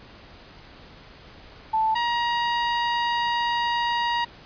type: tone pair in turn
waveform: sine / sawtooth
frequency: 880 / 947.5 Hz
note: A5 / A#5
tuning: 0 / +28 cents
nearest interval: minor second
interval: 128 cents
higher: second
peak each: -19 / -18 dBFS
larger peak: second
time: 1.73-1.95 / 1.95-4.25 s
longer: second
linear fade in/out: 10 ms
effects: pink hiss -47 dBFS RMS until 4.45 s + resampled to 11025 Hz